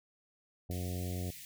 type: harmonic tone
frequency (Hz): 89.9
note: F#2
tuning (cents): -49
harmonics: 1 / 2 / 3 / 4 / 5 / 6 / 7 / 8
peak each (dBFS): -36 / -42 / -46 / -48 / -50 / -52 / -53 / -54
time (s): 0.69-1.31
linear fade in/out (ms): 10
type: band-stop noise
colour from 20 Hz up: white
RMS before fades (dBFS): -49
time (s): 0.71-1.45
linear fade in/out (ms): 0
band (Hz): 200 to 1800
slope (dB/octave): 96
effects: none